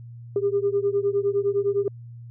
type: beating tone pair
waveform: sine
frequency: 397.3 / 407.1 Hz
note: G4 / G#4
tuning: +23 / -35 cents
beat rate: 9.8 Hz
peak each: -22 / -23 dBFS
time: 0.36-1.88 s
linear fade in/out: 2 ms
effects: tanh soft clip ceiling -13 dBFS + added 118 Hz sine -38 dBFS peak until 2.3 s